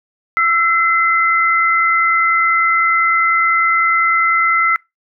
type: tone pair together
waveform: sine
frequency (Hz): 1335 / 2049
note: E6 / C7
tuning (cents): +22 / -37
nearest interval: perfect fifth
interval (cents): 741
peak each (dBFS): -13 / -14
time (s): 0.37-4.76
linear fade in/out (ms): 0
effects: noise-tail reverb RT60 0.2 s tail -25 dB re dry